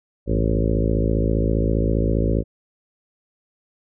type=harmonic tone with a mistuned harmonic; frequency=55 Hz; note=A1; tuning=in tune; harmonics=1 / 2 / 3 / 4 / 5 / 6 / 7 / 8 / 9 / 10; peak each=-21 / -24 / -26 / -27 / -28 / -29 / -29 / -30 / -31 / -31 dBFS; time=0.26-2.44 s; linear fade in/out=50 ms; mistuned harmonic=2; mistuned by=-76 cents; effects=none